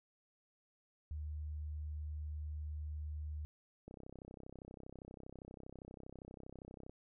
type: tone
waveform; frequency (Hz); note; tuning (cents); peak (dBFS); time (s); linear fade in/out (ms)
sine; 75.7; D#2; -47; -40; 1.11-3.45; 0
type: click train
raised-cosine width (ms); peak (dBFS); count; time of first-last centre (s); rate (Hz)
2; -37; 99; 3.88-6.895; 32.5
effects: none